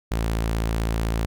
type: tone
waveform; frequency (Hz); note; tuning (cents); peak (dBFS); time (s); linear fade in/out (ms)
sawtooth; 55.8; A1; +25; -18; 0.11-1.26; 10
effects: none